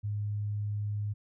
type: tone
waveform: sine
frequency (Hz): 103.83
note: G#2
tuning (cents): 0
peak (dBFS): -30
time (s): 0.03-1.14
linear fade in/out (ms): 20
effects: none